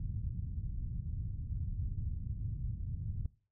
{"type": "low-pass noise", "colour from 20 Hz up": "white", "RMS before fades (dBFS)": -38, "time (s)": [0, 3.26], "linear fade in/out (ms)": 2, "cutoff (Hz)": 120, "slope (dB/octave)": 24, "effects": ["noise-tail reverb RT60 0.4 s tail -21 dB re dry"]}